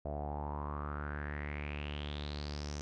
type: tone with low-pass filter sweep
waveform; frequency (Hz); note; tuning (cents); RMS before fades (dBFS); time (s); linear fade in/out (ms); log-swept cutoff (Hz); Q
sawtooth; 73.4; D2; 0; -40; 0.05-2.81; 0; 640 to 6100; 6.3
effects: none